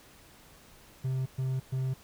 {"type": "tone bursts", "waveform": "triangle", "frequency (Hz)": 130.9, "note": "C3", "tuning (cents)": 1, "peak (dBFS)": -26, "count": 3, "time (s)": [1.04, 1.94], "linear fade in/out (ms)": 10, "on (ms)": 220, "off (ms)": 120, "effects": ["pink hiss -56 dBFS RMS until 2.03 s"]}